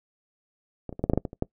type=clicks; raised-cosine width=2 ms; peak=-20 / -24 / -21 / -11 / -7 / -8 / -9 / -17 / -26 / -11 dBFS; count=10; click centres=0.893 / 0.927 / 0.994 / 1.04 / 1.098 / 1.135 / 1.176 / 1.252 / 1.331 / 1.424 s; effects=noise-tail reverb RT60 0.1 s tail -22 dB re dry